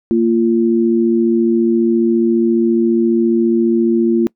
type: tone pair together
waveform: sine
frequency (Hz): 230 / 344.6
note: A#3 / F4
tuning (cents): -23 / -23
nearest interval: perfect fifth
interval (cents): 700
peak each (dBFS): -13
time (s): 0.11-4.27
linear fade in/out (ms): 0
effects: noise-tail reverb RT60 0.1 s tail -24 dB re dry